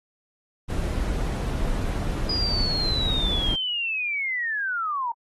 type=noise; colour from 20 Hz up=brown; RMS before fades=-26 dBFS; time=0.68-3.56 s; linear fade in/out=20 ms
type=linear sweep; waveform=sine; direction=down; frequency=4947 to 905 Hz; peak=-24 dBFS; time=2.29-5.12 s; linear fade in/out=5 ms
effects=AAC 32 kbps